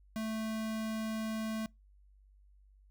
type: tone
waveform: square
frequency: 220 Hz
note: A3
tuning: in tune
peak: -35 dBFS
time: 0.16-1.66 s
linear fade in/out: 0 ms
effects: noise-tail reverb RT60 0.2 s tail -25 dB re dry + added 49 Hz sine -59 dBFS peak until 2.9 s

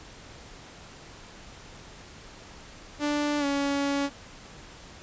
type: tone with pitch glide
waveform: sawtooth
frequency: 293.7 to 281.1 Hz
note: D4 to C#4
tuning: 0 to +24 cents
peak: -21 dBFS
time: 2.99-4.1 s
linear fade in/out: 50 ms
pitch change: -76 cents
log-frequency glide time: 3.39-3.45 s
effects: pink hiss -47 dBFS RMS until 5.02 s + resampled to 16000 Hz

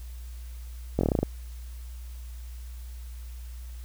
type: slowing click train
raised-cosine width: 2 ms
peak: -10 dBFS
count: 9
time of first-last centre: 0.99-1.23 s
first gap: 21 ms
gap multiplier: 1.1
effects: added 60 Hz sine -37 dBFS peak until 3.84 s + white hiss -55 dBFS RMS until 3.84 s

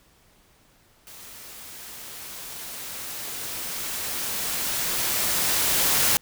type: noise with level ramp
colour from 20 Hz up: white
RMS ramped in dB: -44 to -20 dBFS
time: 1.07-6.17 s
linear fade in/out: 0 ms
effects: pink hiss -59 dBFS RMS until 6.21 s

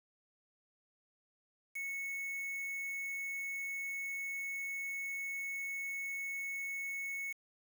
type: tone with quantisation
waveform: triangle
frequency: 2206 Hz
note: C#7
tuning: 9 cents flat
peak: -36 dBFS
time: 1.75-7.33 s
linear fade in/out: 10 ms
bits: 8
effects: none

